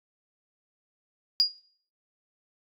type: tone with exponential decay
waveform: sine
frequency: 4854 Hz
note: D#8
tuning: 44 cents flat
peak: -14 dBFS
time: 1.4-1.58 s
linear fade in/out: 0 ms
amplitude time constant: 37 ms
effects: noise-tail reverb RT60 0.5 s tail -19 dB re dry + tanh soft clip ceiling -12 dBFS